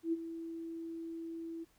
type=tone with ADSR envelope; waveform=sine; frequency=330.2 Hz; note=E4; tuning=3 cents sharp; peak=-28 dBFS; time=0.03-1.65 s; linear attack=97 ms; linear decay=30 ms; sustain=-12 dB; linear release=23 ms; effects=pink hiss -70 dBFS RMS until 1.78 s